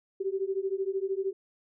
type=beating tone pair; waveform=sine; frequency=380.2 / 393.2 Hz; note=F#4 / G4; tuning=+47 / +5 cents; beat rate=13 Hz; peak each=-31 dBFS; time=0.2-1.33 s; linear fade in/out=10 ms; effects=none